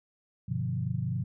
sine chord, G dominant seventh, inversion none, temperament equal, 98 / 123.47 / 146.83 / 174.61 Hz, G2 / B2 / D3 / F3, 0 / 0 / 0 / 0 cents, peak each -36 / -31 / -36 / -35 dBFS, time 0.48-1.24 s, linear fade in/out 10 ms, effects none

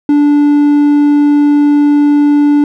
triangle tone, 291.5 Hz, D4, 13 cents flat, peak -3 dBFS, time 0.09-2.64 s, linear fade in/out 2 ms, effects none

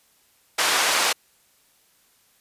pink band-pass noise, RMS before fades -21 dBFS, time 0.58-1.13 s, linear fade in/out 10 ms, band 780 to 8800 Hz, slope 12 dB/octave, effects white hiss -61 dBFS RMS until 2.4 s + resampled to 32000 Hz

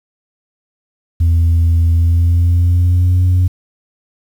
sine tone with pitch glide, 83.5 to 90.53 Hz, E2 to F#2, +23 to -37 cents, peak -6 dBFS, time 1.2-3.48 s, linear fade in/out 10 ms, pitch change +140 cents, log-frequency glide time 1.93-3.24 s, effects tanh soft clip ceiling -7 dBFS + 7-bit

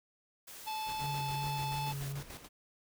white noise, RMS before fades -49 dBFS, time 0.47-2.13 s, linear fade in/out 10 ms
harmonic tone, 870 Hz, A5, 20 cents flat, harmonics 1 / 3 / 4 / 5 / 6, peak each -36 / -46 / -48 / -50 / -52 dBFS, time 0.66-1.93 s, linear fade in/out 20 ms
pink noise with tremolo, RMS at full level -46 dBFS, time 0.85-2.49 s, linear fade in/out 50 ms, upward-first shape square, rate 6.9 Hz, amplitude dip 60%
triangle tone with vibrato, 140 Hz, C#3, 18 cents sharp, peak -35 dBFS, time 0.99-2.24 s, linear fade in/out 50 ms, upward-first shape triangle, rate 2.6 Hz, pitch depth 34 cents each way
effects none

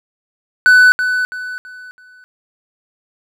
triangle tone with echo, 1497 Hz, F#6, 20 cents sharp, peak -3 dBFS, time 0.66-0.92 s, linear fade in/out 0 ms, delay 330 ms, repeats 4, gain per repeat -9 dB, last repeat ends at 2.24 s, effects none

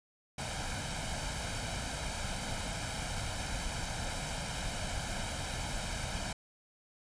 pink noise with comb filter, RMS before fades -37 dBFS, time 0.38-6.33 s, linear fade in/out 5 ms, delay 1.3 ms, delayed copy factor +0.65, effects resampled to 22050 Hz

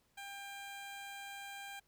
15% pulse tone, 797 Hz, G5, 28 cents sharp, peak -39 dBFS, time 0.17-1.8 s, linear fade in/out 10 ms, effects pink hiss -75 dBFS RMS until 1.87 s

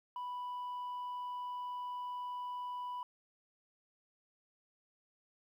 sine tone, 987.8 Hz, B5, in tune, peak -36 dBFS, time 0.16-3.03 s, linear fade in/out 2 ms, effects tanh soft clip ceiling -38 dBFS + 12-bit

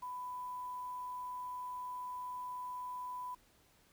sine tone with quantisation, 996 Hz, B5, 14 cents sharp, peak -40 dBFS, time 0.02-3.35 s, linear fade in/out 10 ms, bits 10, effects pink hiss -68 dBFS RMS until 3.92 s

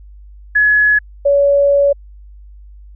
sine tone pair in turn, 1694 / 565.3 Hz, G#6 / C#5, +34 / +34 cents, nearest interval octave + perfect fifth, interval 1900 cents, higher first, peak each -8 dBFS, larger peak neither, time 0.55-0.99 / 1.25-1.93 s, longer second, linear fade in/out 10 ms, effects added 50 Hz sine -35 dBFS peak until 2.95 s

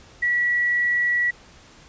sine tone with quantisation, 1938 Hz, B6, 33 cents flat, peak -18 dBFS, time 0.22-1.31 s, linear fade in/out 10 ms, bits 8, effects pink hiss -49 dBFS RMS until 1.88 s + resampled to 16000 Hz

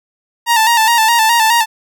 sawtooth tone with vibrato, 910 Hz, A#5, 42 cents flat, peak -5 dBFS, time 0.46-1.66 s, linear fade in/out 50 ms, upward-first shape square, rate 4.8 Hz, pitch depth 55 cents each way, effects none

